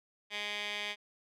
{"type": "tone with band-pass filter", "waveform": "15% pulse", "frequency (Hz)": 207, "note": "G#3", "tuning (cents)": -5, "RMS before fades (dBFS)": -38, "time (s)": [0.3, 0.96], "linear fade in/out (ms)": 50, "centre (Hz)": 2800, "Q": 3.2, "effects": []}